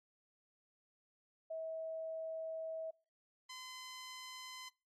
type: tone pair in turn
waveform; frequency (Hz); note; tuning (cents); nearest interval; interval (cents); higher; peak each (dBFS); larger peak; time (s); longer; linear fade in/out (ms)
sine / 10% pulse; 645 / 1024.1; E5 / C6; -38 / -37; minor sixth; 801; second; -40 / -39; second; 1.5-2.91 / 3.49-4.69; first; 10
effects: noise-tail reverb RT60 0.4 s tail -26 dB re dry + AAC 32 kbps